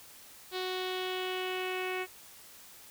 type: tone with low-pass filter sweep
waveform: sawtooth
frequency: 370 Hz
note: F#4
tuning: in tune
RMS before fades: -35 dBFS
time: 0.51-2.07 s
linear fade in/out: 50 ms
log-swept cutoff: 4000 to 2400 Hz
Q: 3.7
effects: white hiss -53 dBFS RMS until 2.9 s